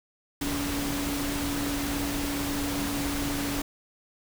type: tone in noise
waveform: sine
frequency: 284.5 Hz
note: C#4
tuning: 45 cents sharp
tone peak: -30 dBFS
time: 0.41-3.62 s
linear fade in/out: 5 ms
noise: pink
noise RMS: -32 dBFS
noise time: 0.41-3.62 s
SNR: -1 dB
effects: none